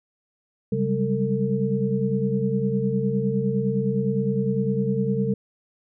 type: tone cluster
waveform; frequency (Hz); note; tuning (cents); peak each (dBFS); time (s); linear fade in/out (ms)
sine; 134.9 / 192.9 / 202.7 / 450.6; C#3 / G3 / G#3 / A4; -47 / -28 / -42 / +41; -26; 0.72-5.34; 5
effects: none